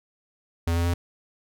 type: tone with pitch steps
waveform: square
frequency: 84.1 / 85.27 / 86.46 Hz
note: E2 / F2 / F2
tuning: +35 / -41 / -17 cents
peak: -22 dBFS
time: 0.67-0.94 s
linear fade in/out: 5 ms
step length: 90 ms
effects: none